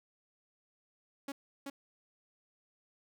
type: tone with echo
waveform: sawtooth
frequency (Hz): 277.8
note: C#4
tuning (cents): +4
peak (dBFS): -34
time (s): 1.28-1.32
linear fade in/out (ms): 5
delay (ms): 380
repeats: 1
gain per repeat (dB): -2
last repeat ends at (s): 1.7
effects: none